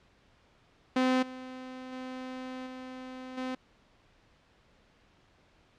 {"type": "tone with level steps", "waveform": "sawtooth", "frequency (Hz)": 257.1, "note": "C4", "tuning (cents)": -30, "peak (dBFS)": [-20, -37, -34, -37, -29], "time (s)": [0.96, 3.55], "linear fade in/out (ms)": 5, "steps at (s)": [1.22, 1.92, 2.66, 3.37], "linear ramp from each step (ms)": 10, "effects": ["pink hiss -64 dBFS RMS until 5.78 s", "low-pass 4000 Hz 12 dB/octave"]}